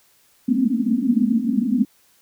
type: band-pass noise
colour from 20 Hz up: pink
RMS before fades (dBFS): -19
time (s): 0.48-1.85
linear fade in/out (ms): 10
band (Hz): 210 to 270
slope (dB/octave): 96
effects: white hiss -58 dBFS RMS until 2.21 s